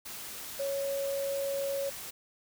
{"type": "tone in noise", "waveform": "sine", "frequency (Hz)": 554, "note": "C#5", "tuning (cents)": -1, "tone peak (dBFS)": -30, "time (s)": [0.59, 1.9], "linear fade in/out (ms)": 10, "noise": "white", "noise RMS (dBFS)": -42, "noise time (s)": [0.05, 2.11], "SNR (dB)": 9, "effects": []}